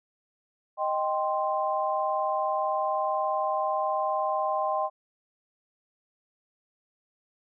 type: chord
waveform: sine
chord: C minor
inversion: first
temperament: equal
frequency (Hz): 622.3 / 784 / 1046.5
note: Eb5 / G5 / C6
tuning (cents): 0 / 0 / 0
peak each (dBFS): -29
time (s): 0.77-4.9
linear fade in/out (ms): 50
effects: none